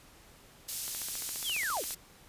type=high-pass noise; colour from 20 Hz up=pink; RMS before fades=-37 dBFS; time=0.68-1.95 s; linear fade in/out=10 ms; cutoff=5800 Hz; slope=12 dB/octave
type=click train; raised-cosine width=0.3 ms; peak=-27 dBFS; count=16; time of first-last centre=0.88-1.907 s; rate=14.6 Hz
type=linear sweep; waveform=sine; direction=down; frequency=3600 to 216.7 Hz; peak=-31 dBFS; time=1.43-1.84 s; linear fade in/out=50 ms
effects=pink hiss -57 dBFS RMS until 2.28 s + resampled to 32000 Hz